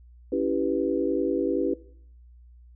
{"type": "chord", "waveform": "sine", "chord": "C# half-diminished seventh", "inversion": "none", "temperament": "equal with one note detuned", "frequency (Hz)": [279.3, 329.6, 392, 493.9], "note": ["C#4", "E4", "G4", "B4"], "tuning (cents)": [13, 0, 0, 0], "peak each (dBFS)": -28, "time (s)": [0.32, 1.74], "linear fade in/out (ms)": 5, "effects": ["noise-tail reverb RT60 0.6 s tail -19 dB re dry", "added 60 Hz sine -48 dBFS peak until 2.75 s"]}